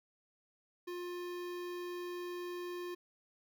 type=tone with notch filter; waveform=square; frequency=354 Hz; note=F4; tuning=23 cents sharp; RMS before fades=-42 dBFS; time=0.87-2.95 s; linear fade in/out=10 ms; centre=8200 Hz; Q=1.2; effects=none